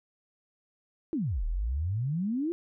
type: exponential two-way sweep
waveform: sine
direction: down then up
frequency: 353.2 to 36.45 to 353.2 Hz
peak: -27 dBFS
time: 1.13-2.52 s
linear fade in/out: 0 ms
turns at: 1.45 s
effects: none